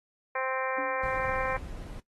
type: harmonic tone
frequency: 261.6 Hz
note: C4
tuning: in tune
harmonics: 2 / 3 / 4 / 5 / 6 / 7 / 8 / 9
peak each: -33 / -37 / -34 / -40 / -39 / -37 / -42 / -41 dBFS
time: 0.35-1.57 s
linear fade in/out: 5 ms
type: tone with exponential decay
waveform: sine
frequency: 280.4 Hz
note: C#4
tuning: 20 cents sharp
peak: -35 dBFS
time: 0.78-1.19 s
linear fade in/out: 5 ms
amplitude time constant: 88 ms
type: noise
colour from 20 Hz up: brown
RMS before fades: -40 dBFS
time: 1.03-2 s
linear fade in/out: 2 ms
effects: noise-tail reverb RT60 0.1 s tail -19 dB re dry + AAC 32 kbps